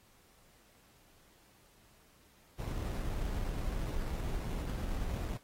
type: noise with sample-and-hold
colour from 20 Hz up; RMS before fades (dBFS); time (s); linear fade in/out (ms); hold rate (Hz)
brown; -36; 2.58-5.38; 20; 3150
effects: pink hiss -65 dBFS RMS until 5.43 s + AAC 48 kbps